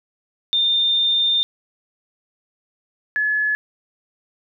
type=tone pair in turn; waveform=sine; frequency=3613 / 1708.5 Hz; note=A7 / G#6; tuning=+45 / +49 cents; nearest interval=octave + minor second; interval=1296 cents; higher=first; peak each=-15 / -17 dBFS; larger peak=first; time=0.53-1.43 / 3.16-3.55 s; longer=first; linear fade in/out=0 ms; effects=none